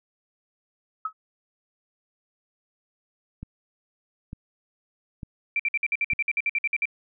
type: tone with exponential decay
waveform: sine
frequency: 1283 Hz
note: E6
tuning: 47 cents flat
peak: -22 dBFS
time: 1.05-1.13 s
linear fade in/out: 5 ms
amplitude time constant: 17 ms
type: click train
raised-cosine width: 5 ms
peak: -23 dBFS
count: 4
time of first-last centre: 3.43-6.133 s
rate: 1.11 Hz
type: tone bursts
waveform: sine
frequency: 2349 Hz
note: D7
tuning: in tune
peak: -21 dBFS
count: 15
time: 5.56-6.855 s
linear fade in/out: 2 ms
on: 35 ms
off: 55 ms
effects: none